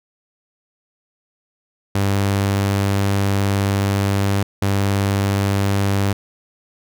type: tone bursts at uneven times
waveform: sawtooth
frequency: 99.2 Hz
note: G2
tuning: 21 cents sharp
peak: -12 dBFS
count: 2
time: 1.95-4.43 / 4.62-6.13 s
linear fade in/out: 5 ms
effects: none